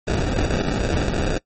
pink noise with sample-and-hold, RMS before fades -21 dBFS, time 0.07-1.38 s, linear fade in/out 5 ms, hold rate 1050 Hz, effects noise-tail reverb RT60 0.1 s tail -21 dB re dry + MP3 32 kbps

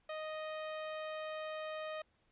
sawtooth tone, 622.3 Hz, D#5, in tune, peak -36 dBFS, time 0.09-2.02 s, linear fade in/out 5 ms, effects pink hiss -75 dBFS RMS until 2.31 s + resampled to 8000 Hz

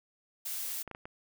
blue noise, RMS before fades -37 dBFS, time 0.45-0.83 s, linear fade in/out 10 ms
clicks, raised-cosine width 0.5 ms, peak -28 dBFS, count 4, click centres 0.877 / 0.913 / 0.949 / 1.055 s
effects none

